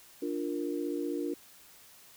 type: chord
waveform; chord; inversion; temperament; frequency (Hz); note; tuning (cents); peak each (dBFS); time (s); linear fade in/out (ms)
sine; Bb major; first; equal; 293.7 / 349.2 / 466.2; D4 / F4 / Bb4; 0 / 0 / 0; -34 / -35 / -38; 0.22-1.34; 5
effects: white hiss -56 dBFS RMS until 2.16 s